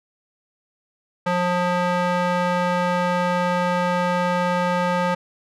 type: tone with band-pass filter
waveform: square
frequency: 178.1 Hz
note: F3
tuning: 34 cents sharp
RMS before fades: -21 dBFS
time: 1.26-5.15 s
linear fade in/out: 10 ms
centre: 1000 Hz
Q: 0.89
effects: none